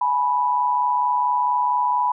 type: tone pair together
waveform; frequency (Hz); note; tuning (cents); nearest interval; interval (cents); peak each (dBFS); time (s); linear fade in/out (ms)
sine; 841 / 985.4; G#5 / B5; +22 / -4; minor third; 274; -24 / -18; 0.01-2.12; 5
effects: none